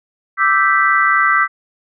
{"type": "chord", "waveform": "sine", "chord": "E minor seventh", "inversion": "third", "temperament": "equal with one note detuned", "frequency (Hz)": [1174.7, 1318.5, 1557.2, 1975.5], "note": ["D6", "E6", "G6", "B6"], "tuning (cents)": [0, 0, -12, 0], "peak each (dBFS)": -16, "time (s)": [0.37, 1.48], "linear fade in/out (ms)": 50, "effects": []}